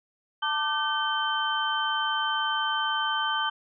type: tone cluster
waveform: sine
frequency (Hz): 888 / 1184 / 1534 / 3094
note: A5 / D6 / G6 / G7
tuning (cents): +16 / +14 / -38 / -23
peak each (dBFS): -30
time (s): 0.42-3.5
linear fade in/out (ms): 10
effects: none